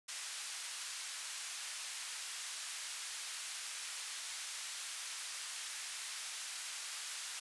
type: band-pass noise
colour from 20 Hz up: white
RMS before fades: -44 dBFS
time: 0.08-7.4 s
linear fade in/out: 10 ms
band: 1300 to 10000 Hz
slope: 12 dB/octave
effects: resampled to 24000 Hz